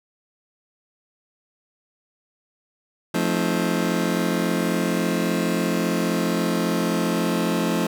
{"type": "chord", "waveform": "30% pulse", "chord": "F dominant seventh", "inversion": "none", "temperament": "just", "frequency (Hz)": [174.61, 218.3, 261.9, 314.3], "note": ["F3", "A3", "C4", "Eb4"], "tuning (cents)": [0, -13, 2, 18], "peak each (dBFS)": [-22, -23, -25, -25], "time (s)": [3.14, 7.87], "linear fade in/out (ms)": 5, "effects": []}